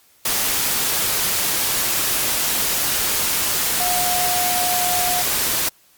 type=tone in noise; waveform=sine; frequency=719 Hz; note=F#5; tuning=50 cents flat; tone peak=-22 dBFS; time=3.8-5.22 s; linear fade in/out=5 ms; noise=white; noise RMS=-20 dBFS; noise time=0.25-5.69 s; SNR=-5 dB; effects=white hiss -55 dBFS RMS until 5.97 s + Opus 48 kbps